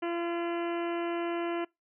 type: harmonic tone with a mistuned harmonic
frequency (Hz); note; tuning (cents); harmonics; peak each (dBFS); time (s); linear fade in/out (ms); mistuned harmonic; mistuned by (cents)
341.7; F4; -38; 1 / 2 / 3 / 4 / 5 / 6 / 7 / 8 / 9; -31 / -37 / -41 / -43 / -45 / -47 / -48 / -49 / -50; 0.02-1.65; 10; 9; -46
effects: noise-tail reverb RT60 0.2 s tail -25 dB re dry